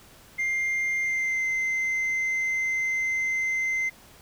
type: tone with pitch glide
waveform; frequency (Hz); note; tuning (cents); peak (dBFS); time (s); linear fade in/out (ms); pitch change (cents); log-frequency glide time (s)
sine; 2100 to 2073; C7 to C7; +6 to -17; -21; 0.38-3.9; 20; -23; 1.03-1.47
effects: tanh soft clip ceiling -23 dBFS + pink hiss -52 dBFS RMS until 4.21 s